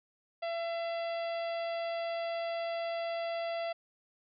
harmonic tone, 673 Hz, E5, 36 cents sharp, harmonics 1 / 2 / 3 / 4 / 5 / 6 / 7, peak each -33 / -47 / -46 / -48 / -50 / -58 / -52 dBFS, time 0.42-3.73 s, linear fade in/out 10 ms, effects none

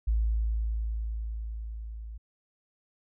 sine tone with level ramp, 55 Hz, A1, in tune, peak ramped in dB -22 to -38 dBFS, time 0.07-2.18 s, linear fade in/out 10 ms, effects none

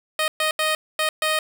10% pulse tone bursts at uneven times, 622.3 Hz, D#5, in tune, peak -11 dBFS, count 5, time 0.19-0.28 / 0.4-0.51 / 0.59-0.75 / 0.99-1.09 / 1.22-1.39 s, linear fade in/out 2 ms, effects none

